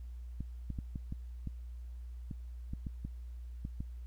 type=clicks; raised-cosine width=5 ms; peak=-27 dBFS; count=12; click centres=0.406 / 0.703 / 0.788 / 0.958 / 1.124 / 1.473 / 2.312 / 2.735 / 2.868 / 3.05 / 3.651 / 3.805 s; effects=added 60 Hz sine -42 dBFS peak until 4.06 s + pink hiss -72 dBFS RMS until 4.06 s